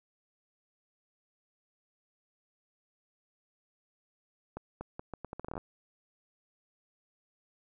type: accelerating click train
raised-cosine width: 1 ms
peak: -25 dBFS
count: 14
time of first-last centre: 4.57-5.579 s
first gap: 240 ms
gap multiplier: 0.77
effects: none